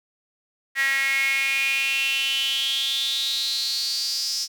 sawtooth tone with high-pass filter sweep, 271.9 Hz, C#4, 33 cents flat, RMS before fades -24 dBFS, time 0.75-4.48 s, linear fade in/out 50 ms, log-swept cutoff 1900 to 5300 Hz, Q 8.8, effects none

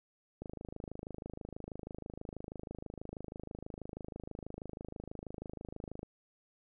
click train, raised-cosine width 2 ms, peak -29 dBFS, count 148, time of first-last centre 0.42-6.031 s, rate 26.2 Hz, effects none

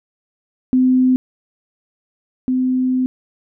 sine tone pair in turn, 256 / 256 Hz, C4 / C4, -38 / -38 cents, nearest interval unison, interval 0 cents, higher neither, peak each -10 / -14 dBFS, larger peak first, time 0.73-1.16 / 2.48-3.06 s, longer second, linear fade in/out 0 ms, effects none

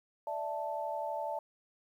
sine chord, D suspended second, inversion none, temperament equal, 587.3 / 659.3 / 880 Hz, D5 / E5 / A5, 0 / 0 / 0 cents, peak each -39 / -39 / -37 dBFS, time 0.27-1.39 s, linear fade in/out 2 ms, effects 11-bit

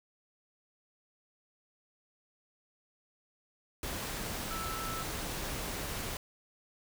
sine tone in noise, 1318.5 Hz, E6, in tune, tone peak -39 dBFS, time 4.51-5.03 s, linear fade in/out 2 ms, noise pink, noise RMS -38 dBFS, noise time 3.83-6.17 s, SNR -4 dB, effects none

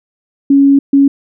sine tone bursts at uneven times, 277.8 Hz, C#4, 4 cents sharp, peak -4 dBFS, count 2, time 0.5-0.79 / 0.93-1.08 s, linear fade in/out 5 ms, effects none

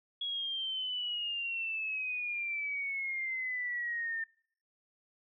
sine exponential sweep, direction down, 3344 to 1800 Hz, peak -33 dBFS, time 0.21-4.24 s, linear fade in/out 5 ms, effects noise-tail reverb RT60 0.6 s tail -26 dB re dry

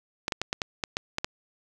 clicks, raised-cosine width 0.2 ms, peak -10 dBFS, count 9, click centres 0.281 / 0.322 / 0.416 / 0.529 / 0.618 / 0.838 / 0.969 / 1.184 / 1.245 s, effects none

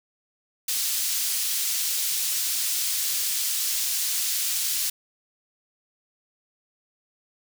pink high-pass noise, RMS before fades -26 dBFS, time 0.68-4.9 s, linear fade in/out 5 ms, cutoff 4600 Hz, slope 12 dB/octave, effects none

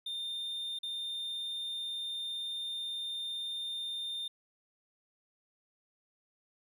triangle tone with dropouts, 3619 Hz, A7, 48 cents sharp, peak -34 dBFS, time 0.06-4.28 s, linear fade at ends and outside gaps 5 ms, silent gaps 0.789-0.831 s, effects none

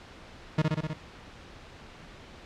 40% pulse tone with echo, 155.5 Hz, D#3, 1 cent flat, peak -20 dBFS, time 0.58-0.62 s, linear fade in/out 5 ms, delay 63 ms, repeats 5, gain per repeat -2 dB, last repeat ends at 0.935 s, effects pink hiss -48 dBFS RMS until 2.45 s + low-pass 4000 Hz 12 dB/octave

